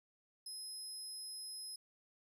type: tone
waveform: 25% pulse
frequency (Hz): 5100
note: D#8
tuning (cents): +42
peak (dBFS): -40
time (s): 0.46-1.76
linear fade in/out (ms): 5
effects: none